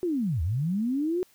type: linear two-way sweep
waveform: sine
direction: down then up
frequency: 373.4 to 73.5 to 373.4 Hz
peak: -24 dBFS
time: 0.03-1.23 s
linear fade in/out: 0 ms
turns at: 0.42 s
effects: white hiss -61 dBFS RMS until 1.34 s